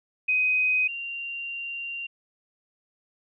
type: tone pair in turn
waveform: sine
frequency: 2510 / 2771 Hz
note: D#7 / F7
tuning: +15 / -14 cents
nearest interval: major second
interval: 171 cents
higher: second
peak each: -20 / -31 dBFS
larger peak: first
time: 0.28-0.88 / 0.88-2.07 s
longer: second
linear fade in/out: 10 ms
effects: none